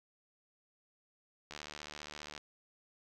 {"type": "click train", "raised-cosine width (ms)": 0.2, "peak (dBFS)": -27, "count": 66, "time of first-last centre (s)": [1.51, 2.378], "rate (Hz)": 74.9, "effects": []}